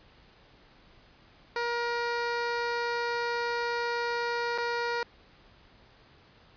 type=tone with dropouts; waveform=15% pulse; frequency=474.1 Hz; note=A#4; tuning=29 cents sharp; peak=-22 dBFS; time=1.56-5.03 s; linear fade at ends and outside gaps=1 ms; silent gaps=4.578-4.583 s; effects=pink hiss -58 dBFS RMS until 6.56 s + resampled to 11025 Hz